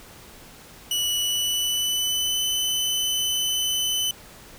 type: tone with pitch glide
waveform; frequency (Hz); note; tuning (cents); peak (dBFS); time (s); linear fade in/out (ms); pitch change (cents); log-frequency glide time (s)
sawtooth; 2946 to 3022; F#7 to F#7; -8 to +36; -19; 0.91-4.11; 2; +44; 1.17-2.43
effects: pink hiss -46 dBFS RMS until 4.58 s